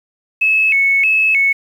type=tone with vibrato; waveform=sine; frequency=2392 Hz; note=D7; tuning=31 cents sharp; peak=-10 dBFS; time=0.41-1.53 s; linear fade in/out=10 ms; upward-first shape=square; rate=1.6 Hz; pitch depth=140 cents each way; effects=7-bit